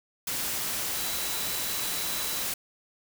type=tone in noise; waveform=sine; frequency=3954 Hz; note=B7; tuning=1 cent sharp; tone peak=-39 dBFS; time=0.97-2.43 s; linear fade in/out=5 ms; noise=white; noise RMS=-31 dBFS; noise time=0.27-2.54 s; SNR=-11 dB; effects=none